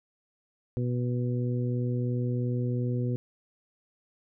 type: harmonic tone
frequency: 122.9 Hz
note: B2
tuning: 8 cents flat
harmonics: 1 / 2 / 3 / 4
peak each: -27 / -33 / -37 / -39 dBFS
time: 0.77-3.16 s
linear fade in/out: 0 ms
effects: none